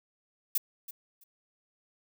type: noise with echo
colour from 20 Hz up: violet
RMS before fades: -27 dBFS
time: 0.55-0.58 s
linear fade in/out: 5 ms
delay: 330 ms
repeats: 2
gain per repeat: -15 dB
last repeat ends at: 1.24 s
effects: none